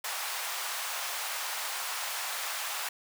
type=high-pass noise; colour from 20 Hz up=pink; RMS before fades=-35 dBFS; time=0.04-2.89 s; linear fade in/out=5 ms; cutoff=760 Hz; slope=24 dB/octave; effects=none

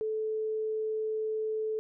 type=tone; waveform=sine; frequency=435.6 Hz; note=A4; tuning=17 cents flat; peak=-29 dBFS; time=0.01-1.79 s; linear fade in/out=0 ms; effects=none

